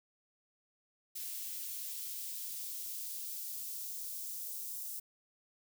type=noise with high-pass filter sweep; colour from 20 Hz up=blue; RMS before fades=-42 dBFS; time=1.15-5 s; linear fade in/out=10 ms; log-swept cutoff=2500 to 6300 Hz; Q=0.77; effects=none